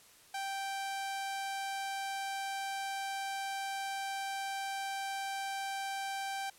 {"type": "tone", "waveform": "sawtooth", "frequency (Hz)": 783, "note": "G5", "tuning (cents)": -2, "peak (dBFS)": -32, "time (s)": [0.34, 6.5], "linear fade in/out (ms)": 5, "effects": ["white hiss -60 dBFS RMS until 6.58 s", "low-pass 12000 Hz 12 dB/octave"]}